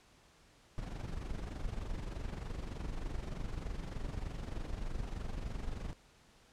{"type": "noise with amplitude modulation", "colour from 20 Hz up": "brown", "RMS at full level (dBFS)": -37, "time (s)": [0.78, 5.93], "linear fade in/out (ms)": 0, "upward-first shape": "sine", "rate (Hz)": 23.3, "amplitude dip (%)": 65, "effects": ["pink hiss -64 dBFS RMS until 6.52 s", "low-pass 8000 Hz 12 dB/octave"]}